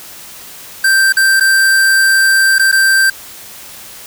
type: tone with dropouts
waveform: square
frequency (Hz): 1568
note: G6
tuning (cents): 0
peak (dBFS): -8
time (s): 0.84-3.1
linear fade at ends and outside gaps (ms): 5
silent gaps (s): 1.125-1.168 / 1.399-1.407 / 2.584-2.594 / 2.716-2.725
effects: white hiss -33 dBFS RMS until 4.06 s